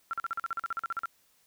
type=tone bursts; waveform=sine; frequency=1361 Hz; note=F6; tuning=45 cents flat; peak=-29 dBFS; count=15; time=0.11-1.057 s; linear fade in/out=0 ms; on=23 ms; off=43 ms; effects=white hiss -67 dBFS RMS until 1.46 s